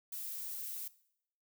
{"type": "noise", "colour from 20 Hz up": "violet", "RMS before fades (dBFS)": -42, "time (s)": [0.12, 0.88], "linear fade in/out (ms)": 5, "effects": ["noise-tail reverb RT60 0.7 s tail -19 dB re dry"]}